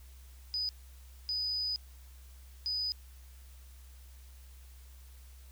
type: tone bursts at uneven times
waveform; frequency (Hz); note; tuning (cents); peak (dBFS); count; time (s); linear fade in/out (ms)
sine; 4978; D#8; 0; -31; 3; 0.54-0.69 / 1.29-1.76 / 2.66-2.92; 0
effects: added 64 Hz sine -50 dBFS peak until 5.51 s + white hiss -62 dBFS RMS until 5.51 s